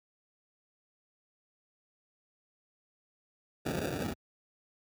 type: noise with sample-and-hold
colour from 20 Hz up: blue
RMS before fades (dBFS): -34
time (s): 3.65-4.14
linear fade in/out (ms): 10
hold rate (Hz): 1050
effects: high-pass 80 Hz 12 dB/octave